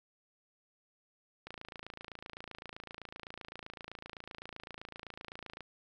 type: click train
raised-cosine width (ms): 0.3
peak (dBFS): -28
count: 116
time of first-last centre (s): 1.47-5.607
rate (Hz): 27.8
effects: none